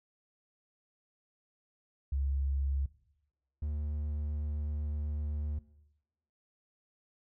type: tone pair in turn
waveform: sine / triangle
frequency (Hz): 68.7 / 74.34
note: C#2 / D2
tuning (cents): -15 / +22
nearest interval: minor second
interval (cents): 137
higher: second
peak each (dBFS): -29 / -30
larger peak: first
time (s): 2.12-2.86 / 3.62-5.59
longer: second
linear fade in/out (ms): 5
effects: noise-tail reverb RT60 0.9 s tail -18 dB re dry